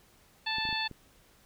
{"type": "harmonic tone", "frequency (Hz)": 880, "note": "A5", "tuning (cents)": 0, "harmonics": [1, 2, 3, 4, 5], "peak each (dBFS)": [-36, -36, -36, -36, -36], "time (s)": [0.46, 0.88], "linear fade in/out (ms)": 10}
{"type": "clicks", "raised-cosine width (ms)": 3, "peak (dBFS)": -31, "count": 5, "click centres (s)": [0.584, 0.653, 0.69, 0.728, 0.913]}
{"effects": ["pink hiss -62 dBFS RMS until 1.45 s"]}